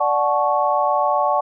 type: chord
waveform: sine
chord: D major seventh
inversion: none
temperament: equal with one note detuned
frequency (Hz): 587.3 / 740 / 867.4 / 1108.7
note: D5 / F#5 / A5 / C#6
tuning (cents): 0 / 0 / -25 / 0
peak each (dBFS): -21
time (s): 0-1.41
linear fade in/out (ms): 10
effects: none